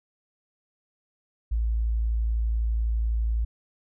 sine tone, 56 Hz, A1, 31 cents sharp, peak -22 dBFS, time 1.51-3.45 s, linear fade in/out 10 ms, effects none

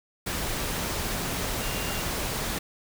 sine tone in noise, 2794 Hz, F7, in tune, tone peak -39 dBFS, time 1.61-2.02 s, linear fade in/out 10 ms, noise pink, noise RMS -30 dBFS, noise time 0.26-2.59 s, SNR -12 dB, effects none

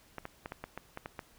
clicks, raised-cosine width 0.5 ms, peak -24 dBFS, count 9, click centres 0.183 / 0.254 / 0.459 / 0.521 / 0.64 / 0.776 / 0.974 / 1.059 / 1.192 s, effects pink hiss -62 dBFS RMS until 1.38 s

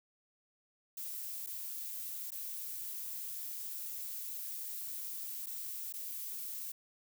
violet noise with dropouts, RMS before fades -42 dBFS, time 0.97-6.72 s, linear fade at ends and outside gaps 5 ms, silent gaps 1.464-1.47 / 2.306-2.318 / 5.461-5.467 / 5.926-5.937 s, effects none

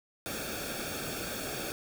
pink noise with comb filter, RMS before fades -37 dBFS, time 0.26-1.72 s, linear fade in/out 0 ms, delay 1 ms, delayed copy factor -0.75, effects none

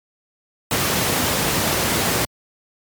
pink noise, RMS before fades -19 dBFS, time 0.71-2.25 s, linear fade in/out 2 ms, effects high-pass 100 Hz 12 dB/octave + MP3 96 kbps

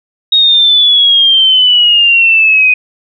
sine exponential sweep, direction down, 3763 to 2489 Hz, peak -4 dBFS, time 0.32-2.74 s, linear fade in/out 5 ms, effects none

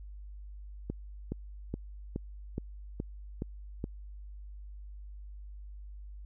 click train, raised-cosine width 3 ms, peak -21 dBFS, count 8, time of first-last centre 0.9-3.841 s, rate 2.38 Hz, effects added 50 Hz sine -43 dBFS peak until 6.25 s

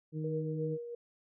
harmonic tone, 155.56 Hz, D#3, in tune, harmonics 1 / 2 / 3, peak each -35 / -41 / -45 dBFS, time 0.12-0.78 s, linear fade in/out 50 ms
sine tone with tremolo, 474.4 Hz, A#4, 30 cents sharp, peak -34 dBFS, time 0.24-0.95 s, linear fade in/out 5 ms, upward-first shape sine, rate 2.8 Hz, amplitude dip 55%
effects none

